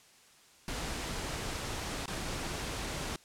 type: noise with dropouts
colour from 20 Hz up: pink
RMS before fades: -37 dBFS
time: 0.68-3.16 s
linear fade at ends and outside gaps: 1 ms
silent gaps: 2.058-2.079 s
effects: white hiss -60 dBFS RMS until 3.24 s + low-pass 9000 Hz 12 dB/octave